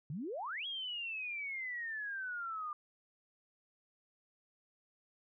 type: exponential two-way sweep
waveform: sine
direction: up then down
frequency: 132.2 to 3322 to 1194 Hz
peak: -38 dBFS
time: 0.1-2.73 s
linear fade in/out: 2 ms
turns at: 0.66 s
effects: none